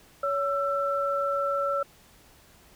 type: tone pair together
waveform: sine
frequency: 562 / 1336.7 Hz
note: C#5 / E6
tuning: +24 / +24 cents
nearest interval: octave + minor third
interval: 1500 cents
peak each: -27 dBFS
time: 0.23-1.83 s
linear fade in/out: 5 ms
effects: pink hiss -56 dBFS RMS until 2.75 s